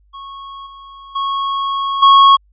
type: tone with level steps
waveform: square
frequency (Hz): 1100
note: C#6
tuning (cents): -14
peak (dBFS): -30 / -35 / -17 / -5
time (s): 0.13-2.37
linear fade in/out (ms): 20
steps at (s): 0.66 / 1.15 / 2.02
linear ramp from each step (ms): 10
effects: added 50 Hz sine -50 dBFS peak until 2.52 s + resampled to 8000 Hz